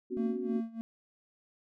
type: chord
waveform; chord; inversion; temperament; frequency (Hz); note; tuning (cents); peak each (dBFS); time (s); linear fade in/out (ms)
sine; B suspended second; none; equal; 246.9 / 277.2 / 370; B3 / C#4 / F#4; 0 / 0 / 0; -38 / -40 / -35; 0.1-0.61; 20
type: tone with tremolo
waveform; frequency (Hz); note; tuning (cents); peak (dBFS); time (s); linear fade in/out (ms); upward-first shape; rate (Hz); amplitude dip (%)
triangle; 227.1; A#3; -45; -27; 0.17-0.81; 0; sine; 3.2; 90
effects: none